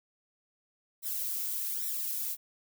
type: noise with flanger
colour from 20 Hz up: violet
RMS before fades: -34 dBFS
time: 1.02-2.37 s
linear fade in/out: 50 ms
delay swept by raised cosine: 0.52 to 2.32 ms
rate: 1.2 Hz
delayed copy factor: +0.7
effects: none